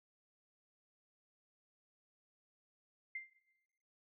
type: tone with exponential decay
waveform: sine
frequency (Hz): 2093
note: C7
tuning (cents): 0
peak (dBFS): -38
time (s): 3.15-3.38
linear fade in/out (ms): 5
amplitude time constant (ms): 48
effects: noise-tail reverb RT60 1.0 s tail -17 dB re dry